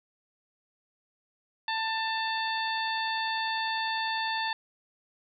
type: harmonic tone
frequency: 890 Hz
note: A5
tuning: 20 cents sharp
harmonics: 1 / 2 / 3 / 4 / 5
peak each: -31 / -33 / -39 / -37 / -38 dBFS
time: 1.68-4.53 s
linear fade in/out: 2 ms
effects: none